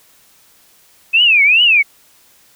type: tone with vibrato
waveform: sine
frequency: 2550 Hz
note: D#7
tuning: 42 cents sharp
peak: -7 dBFS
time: 1.13-1.83 s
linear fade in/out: 20 ms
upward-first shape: triangle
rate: 2.5 Hz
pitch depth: 280 cents each way
effects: white hiss -50 dBFS RMS until 2.55 s